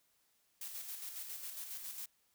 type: noise with tremolo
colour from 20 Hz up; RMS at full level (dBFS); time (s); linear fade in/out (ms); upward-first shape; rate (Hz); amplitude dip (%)
blue; -44; 0.61-2.06; 5; square; 7.3; 40
effects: white hiss -75 dBFS RMS until 2.34 s